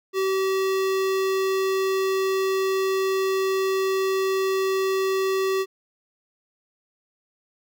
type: tone with notch filter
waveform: square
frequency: 383.2 Hz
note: G4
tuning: 39 cents flat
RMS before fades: -23 dBFS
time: 0.13-5.66 s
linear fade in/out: 50 ms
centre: 9400 Hz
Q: 1.7
effects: none